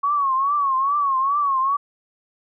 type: tone with vibrato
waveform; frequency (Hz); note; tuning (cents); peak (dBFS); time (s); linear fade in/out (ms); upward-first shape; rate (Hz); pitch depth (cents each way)
sine; 1108.7; C#6; 0; -17; 0.03-1.77; 10; triangle; 2.4; 120
effects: none